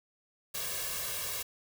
white noise with comb filter, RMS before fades -36 dBFS, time 0.54-1.43 s, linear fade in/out 10 ms, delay 1.8 ms, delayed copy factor +0.9, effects none

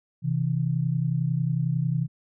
sine tone pair together, 130.81 / 161.88 Hz, C3 / E3, 0 / -31 cents, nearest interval major third, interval 369 cents, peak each -25 dBFS, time 0.22-2.08 s, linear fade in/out 50 ms, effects none

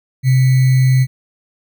sine tone with sample-and-hold, 130 Hz, C3, 11 cents flat, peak -8 dBFS, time 0.23-1.07 s, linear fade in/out 50 ms, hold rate 2100 Hz, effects none

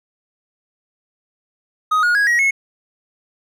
triangle tone with pitch steps, 1254 / 1440.5 / 1654.7 / 1900.7 / 2183 Hz, D#6 / F#6 / G#6 / A#6 / C#7, +13 / -47 / -7 / +33 / -27 cents, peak -11 dBFS, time 1.91-2.51 s, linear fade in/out 10 ms, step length 120 ms, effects none

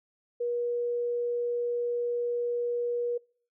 sine tone, 480 Hz, B4, 49 cents flat, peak -27 dBFS, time 0.4-3.18 s, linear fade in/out 10 ms, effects noise-tail reverb RT60 0.5 s tail -26 dB re dry

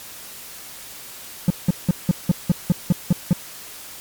triangle tone bursts, 175.7 Hz, F3, 11 cents sharp, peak -9 dBFS, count 10, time 1.48-3.33 s, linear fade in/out 2 ms, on 23 ms, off 180 ms, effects white hiss -38 dBFS RMS until 4 s + MP3 96 kbps

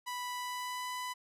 sawtooth tone with pitch glide, 987.8 to 998.1 Hz, B5 to B5, 0 to +18 cents, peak -33 dBFS, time 0.06-1.14 s, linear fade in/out 20 ms, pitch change +18 cents, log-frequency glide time 0.31-0.89 s, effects resampled to 32000 Hz

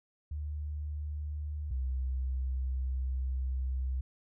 sine tone pair in turn, 74.5 / 64.73 Hz, D2 / C2, +25 / -18 cents, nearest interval major second, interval 243 cents, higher first, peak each -34 / -30 dBFS, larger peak second, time 0.31-1.71 / 1.71-4.01 s, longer second, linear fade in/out 5 ms, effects none

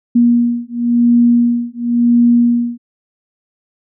sine beating tone pair, 237.8 / 238.75 Hz, A#3 / A#3, +35 / +42 cents, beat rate 0.95 Hz, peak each -12 dBFS, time 0.15-2.78 s, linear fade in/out 10 ms, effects none

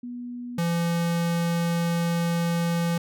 sine / square tone pair in turn, 243.6 / 169.78 Hz, B3 / F3, -24 / -49 cents, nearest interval tritone, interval 625 cents, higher first, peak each -32 / -23 dBFS, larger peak second, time 0.03-0.58 / 0.58-2.98 s, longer second, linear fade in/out 5 ms, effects none

